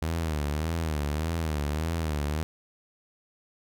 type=tone with vibrato; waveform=sawtooth; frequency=77.78 Hz; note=D#2; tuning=in tune; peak=-23 dBFS; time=0.02-2.43 s; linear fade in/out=0 ms; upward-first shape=sine; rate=1.7 Hz; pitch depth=120 cents each way; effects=none